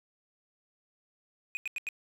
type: tone bursts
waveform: triangle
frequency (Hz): 2489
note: D#7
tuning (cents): 0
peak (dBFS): -30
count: 4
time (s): 1.55-1.888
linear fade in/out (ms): 0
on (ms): 20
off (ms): 86
effects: none